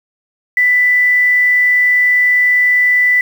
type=tone with quantisation; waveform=sine; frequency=1985 Hz; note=B6; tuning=8 cents sharp; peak=-8 dBFS; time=0.57-3.21 s; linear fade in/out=2 ms; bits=6; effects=none